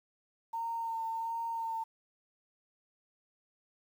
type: tone with vibrato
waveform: sine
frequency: 912 Hz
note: A#5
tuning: 38 cents flat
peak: -33 dBFS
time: 0.53-1.84 s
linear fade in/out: 10 ms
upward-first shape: sine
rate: 1.4 Hz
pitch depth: 18 cents each way
effects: 10-bit